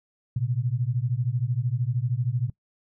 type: beating tone pair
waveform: sine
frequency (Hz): 116.54 / 129.54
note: A#2 / C3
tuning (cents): 0 / -17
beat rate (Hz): 13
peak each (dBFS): -26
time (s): 0.36-2.5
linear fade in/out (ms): 5
effects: noise-tail reverb RT60 0.1 s tail -22 dB re dry